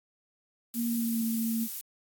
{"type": "tone with pitch glide", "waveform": "sine", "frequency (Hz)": [233.7, 226.8], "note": ["A#3", "A#3"], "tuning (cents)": [5, -47], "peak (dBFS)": -27, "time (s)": [0.74, 1.68], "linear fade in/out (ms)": 50, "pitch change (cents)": -52, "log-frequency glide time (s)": [0.9, 1.24]}
{"type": "noise", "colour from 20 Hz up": "violet", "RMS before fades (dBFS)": -36, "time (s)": [0.74, 1.81], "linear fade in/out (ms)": 0}
{"effects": ["AAC 64 kbps"]}